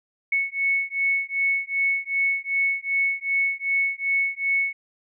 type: beating tone pair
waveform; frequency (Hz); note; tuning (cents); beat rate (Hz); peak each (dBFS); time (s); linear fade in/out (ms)
sine; 2207 / 2209.6; C#7 / C#7; -8 / -6; 2.6; -24; 0.32-4.73; 5
effects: none